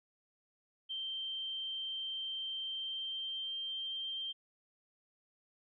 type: tone with pitch glide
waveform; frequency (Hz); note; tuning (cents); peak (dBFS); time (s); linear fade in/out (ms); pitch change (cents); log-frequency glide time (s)
sine; 3136 to 3156; G7 to G7; 0 to +11; -37; 0.89-4.33; 20; +11; 2.64-3.98
effects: none